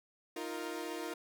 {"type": "chord", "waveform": "sawtooth", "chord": "Eb suspended second", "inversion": "none", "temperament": "equal with one note detuned", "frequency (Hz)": [313.5, 349.2, 466.2], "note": ["Eb4", "F4", "Bb4"], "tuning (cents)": [13, 0, 0], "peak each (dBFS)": [-39, -38, -40], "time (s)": [0.36, 1.14], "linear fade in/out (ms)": 5, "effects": []}